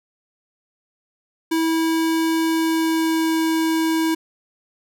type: tone with pitch glide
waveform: square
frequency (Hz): 325 to 322.9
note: E4 to E4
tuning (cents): -24 to -36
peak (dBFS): -18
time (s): 1.51-4.15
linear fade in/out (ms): 10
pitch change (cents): -12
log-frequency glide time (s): 2.43-3.38
effects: none